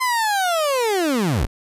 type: linear sweep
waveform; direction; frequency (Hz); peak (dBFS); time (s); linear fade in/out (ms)
30% pulse; down; 1042 to 32.96; -15; 0-1.47; 20
effects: resampled to 32000 Hz